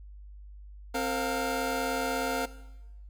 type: tone cluster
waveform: 25% pulse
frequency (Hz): 263.7 / 457.8 / 705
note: C4 / A#4 / F5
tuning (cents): +14 / -31 / +16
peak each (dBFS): -29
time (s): 0.94-2.46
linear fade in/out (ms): 10
effects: noise-tail reverb RT60 1.0 s tail -17 dB re dry + added 50 Hz sine -44 dBFS peak until 3.09 s